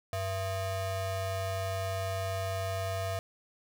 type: ring-modulated tone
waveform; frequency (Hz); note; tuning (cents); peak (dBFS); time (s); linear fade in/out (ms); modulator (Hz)
square; 288.1; D4; -33; -29; 0.13-3.19; 0; 384
effects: none